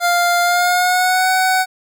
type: tone with pitch glide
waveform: 25% pulse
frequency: 699 to 749.2 Hz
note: F5 to F#5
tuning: +1 to +21 cents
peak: -9 dBFS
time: 0-1.66 s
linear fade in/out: 50 ms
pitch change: +120 cents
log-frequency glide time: 0.42-1.3 s
effects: none